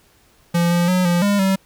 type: tone with pitch steps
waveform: square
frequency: 171.7 / 173.5 / 182.8 / 174.1 / 202.7 / 192.1 Hz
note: F3 / F3 / F#3 / F3 / G#3 / G3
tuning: -29 / -11 / -21 / -5 / -42 / -35 cents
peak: -15 dBFS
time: 0.54-1.56 s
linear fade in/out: 10 ms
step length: 170 ms
effects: pink hiss -55 dBFS RMS until 1.65 s